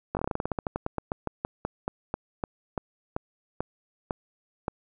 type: slowing click train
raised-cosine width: 1 ms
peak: -14 dBFS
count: 28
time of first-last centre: 0.15-4.681 s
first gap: 19 ms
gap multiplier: 1.14
effects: none